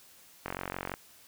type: click train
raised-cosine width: 0.5 ms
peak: -19 dBFS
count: 23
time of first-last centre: 0.46-0.939 s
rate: 45.9 Hz
effects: white hiss -57 dBFS RMS until 1.27 s